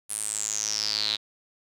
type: tone with band-pass filter sweep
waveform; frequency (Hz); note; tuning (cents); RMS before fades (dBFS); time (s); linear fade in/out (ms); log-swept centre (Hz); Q
sawtooth; 106.4; G#2; +42; -29; 0.09-1.17; 20; 10000 to 3800; 9.4
effects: none